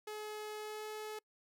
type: tone with pitch glide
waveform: sawtooth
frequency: 425.3 to 428.8 Hz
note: G#4 to A4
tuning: +41 to -45 cents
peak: -38 dBFS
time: 0.07-1.19 s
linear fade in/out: 5 ms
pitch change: +14 cents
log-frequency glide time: 0.57-0.86 s
effects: noise-tail reverb RT60 0.1 s tail -26 dB re dry